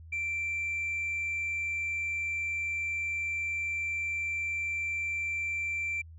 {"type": "tone", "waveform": "sine", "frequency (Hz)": 2349, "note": "D7", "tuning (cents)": 0, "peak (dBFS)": -28, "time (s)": [0.12, 6.02], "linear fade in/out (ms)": 10, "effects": ["tanh soft clip ceiling -28 dBFS", "added 81 Hz sine -46 dBFS peak until 6.18 s"]}